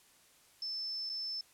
sine tone with dropouts, 5280 Hz, E8, 2 cents sharp, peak -36 dBFS, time 0.62-1.41 s, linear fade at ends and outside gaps 2 ms, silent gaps 1.093-1.097 s, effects white hiss -64 dBFS RMS until 1.53 s + low-pass 12000 Hz 12 dB/octave

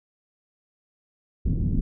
pink low-pass noise, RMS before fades -23 dBFS, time 1.45-1.81 s, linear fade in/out 10 ms, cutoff 250 Hz, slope 24 dB/octave, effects none

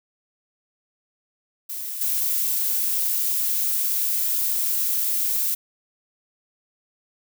violet noise with level steps, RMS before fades -31 / -23 dBFS, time 1.69-5.55 s, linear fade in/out 10 ms, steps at 2.01 s, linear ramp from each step 2 ms, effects none

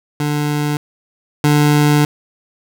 25% pulse tone pair in turn, 147.9 / 147.9 Hz, D3 / D3, +13 / +13 cents, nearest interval unison, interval 0 cents, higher neither, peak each -12 / -6 dBFS, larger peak second, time 0.2-0.77 / 1.44-2.05 s, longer second, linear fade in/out 2 ms, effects none

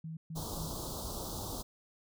sine tone bursts, 160.7 Hz, E3, 44 cents flat, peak -39 dBFS, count 3, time 0.04-0.69 s, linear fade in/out 5 ms, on 130 ms, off 130 ms
pink band-stop noise, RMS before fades -40 dBFS, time 0.35-1.63 s, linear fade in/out 20 ms, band 1200 to 3600 Hz, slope 48 dB/octave
effects none

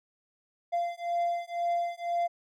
triangle beating tone pair, 690 / 692 Hz, F5 / F5, -21 / -16 cents, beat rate 2 Hz, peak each -29 dBFS, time 0.72-2.28 s, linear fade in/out 20 ms, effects none

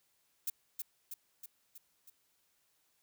violet noise with echo, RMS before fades -35 dBFS, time 0.47-0.5 s, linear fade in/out 5 ms, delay 320 ms, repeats 5, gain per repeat -4 dB, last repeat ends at 2.1 s, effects white hiss -75 dBFS RMS until 3.02 s

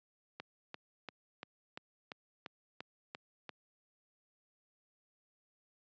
click train, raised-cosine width 0.3 ms, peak -27 dBFS, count 10, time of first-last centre 0.4-3.493 s, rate 2.91 Hz, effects high-pass 150 Hz 12 dB/octave + resampled to 16000 Hz

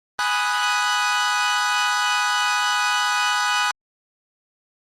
sawtooth chord, G# minor seventh, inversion none, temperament equal, 830.6 / 987.8 / 1244.5 / 1480 Hz, G#5 / B5 / D#6 / F#6, 0 / 0 / 0 / 0 cents, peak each -22 / -22 / -20 / -19 dBFS, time 0.19-3.71 s, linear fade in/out 0 ms, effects low-pass 7000 Hz 12 dB/octave + Opus 32 kbps

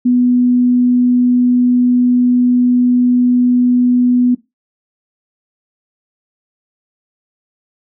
sine tone, 246.9 Hz, B3, in tune, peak -8 dBFS, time 0.05-4.35 s, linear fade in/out 10 ms, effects noise-tail reverb RT60 0.2 s tail -18 dB re dry

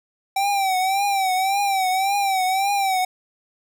square tone with vibrato, 774 Hz, G5, 22 cents flat, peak -19 dBFS, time 0.36-3.05 s, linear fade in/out 5 ms, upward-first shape triangle, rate 1.8 Hz, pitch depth 92 cents each way, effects none

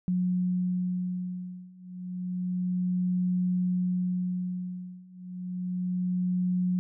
sine beating tone pair, 180.9 / 181.2 Hz, F#3 / F#3, -39 / -36 cents, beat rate 0.3 Hz, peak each -30 / -29 dBFS, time 0.08-6.79 s, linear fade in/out 0 ms, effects none

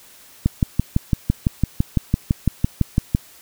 click train, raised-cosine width 5 ms, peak -3 dBFS, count 17, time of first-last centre 0.46-3.149 s, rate 5.95 Hz, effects white hiss -47 dBFS RMS until 3.41 s

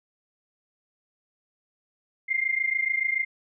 sine tone pair together, 2093 / 2120 Hz, C7 / C7, 0 / +22 cents, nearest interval unison, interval 22 cents, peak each -26 dBFS, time 2.28-3.25 s, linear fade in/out 20 ms, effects none

